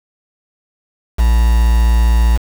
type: tone with quantisation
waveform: triangle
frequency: 57.6 Hz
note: A#1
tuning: 20 cents flat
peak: -6 dBFS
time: 1.18-2.38 s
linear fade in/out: 20 ms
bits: 4
effects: none